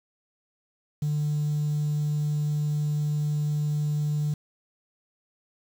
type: tone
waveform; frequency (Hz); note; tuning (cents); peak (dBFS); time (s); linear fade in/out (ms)
triangle; 149; D3; +25; -20; 1.02-4.34; 5
effects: tanh soft clip ceiling -20 dBFS + 8-bit